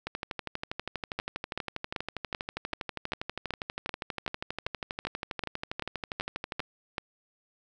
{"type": "two click trains", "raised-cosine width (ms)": 0.3, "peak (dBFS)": [-17, -15], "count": [82, 16], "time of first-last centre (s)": [[0.07, 6.602], [1.19, 6.982]], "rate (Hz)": [12.4, 2.59], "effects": []}